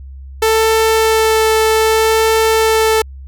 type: tone with vibrato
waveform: sawtooth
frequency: 442 Hz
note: A4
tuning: 8 cents sharp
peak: -6 dBFS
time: 0.42-3.02 s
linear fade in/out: 5 ms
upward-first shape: sine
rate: 0.64 Hz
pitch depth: 9 cents each way
effects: added 67 Hz sine -29 dBFS peak until 3.27 s